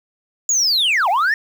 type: linear two-way sweep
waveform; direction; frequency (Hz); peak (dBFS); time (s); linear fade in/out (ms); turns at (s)
sine; down then up; 6960 to 659.3 to 1863; -11; 0.49-1.34; 2; 1.09
effects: tanh soft clip ceiling -13 dBFS + 7-bit